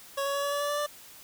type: tone with pitch steps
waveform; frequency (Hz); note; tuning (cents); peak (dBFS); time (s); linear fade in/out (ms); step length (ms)
25% pulse; 554.4 / 559.2 / 564.1 / 569 / 574 / 578.9 / 584 / 589.1; C#5 / C#5 / C#5 / C#5 / D5 / D5 / D5 / D5; 0 / +15 / +30 / +45 / -40 / -25 / -10 / +5; -24; 0.17-0.866; 10; 87
effects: white hiss -50 dBFS RMS until 1.23 s